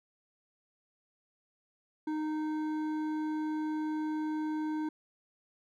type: tone with hard clipping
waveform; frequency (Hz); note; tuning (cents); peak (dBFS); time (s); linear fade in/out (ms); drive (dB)
sine; 308.7; D#4; -14; -33; 2.07-4.89; 5; 9
effects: none